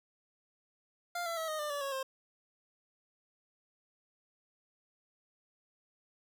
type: tone with pitch steps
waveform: 25% pulse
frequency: 698.5 / 671.6 / 645.7 / 620.9 / 596.9 / 574 / 551.8 / 530.6 Hz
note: F5 / E5 / E5 / D#5 / D5 / D5 / C#5 / C5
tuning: 0 / +32 / -36 / -4 / +28 / -40 / -8 / +24 cents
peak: -31 dBFS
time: 1.15-2.03 s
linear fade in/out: 5 ms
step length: 110 ms
effects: none